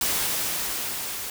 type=noise with level ramp; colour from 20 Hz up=white; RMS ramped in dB=-24 to -33 dBFS; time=0.01-1.3 s; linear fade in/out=2 ms; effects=none